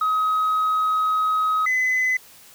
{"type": "tone pair in turn", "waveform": "sine", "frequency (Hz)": [1267, 2021], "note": ["D#6", "B6"], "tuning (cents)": [31, 39], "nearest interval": "minor sixth", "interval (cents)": 808, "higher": "second", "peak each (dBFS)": -16, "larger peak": "neither", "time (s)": [[0.01, 1.66], [1.66, 2.17]], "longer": "first", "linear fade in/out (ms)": 5, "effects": ["tanh soft clip ceiling -16 dBFS", "white hiss -48 dBFS RMS until 2.54 s"]}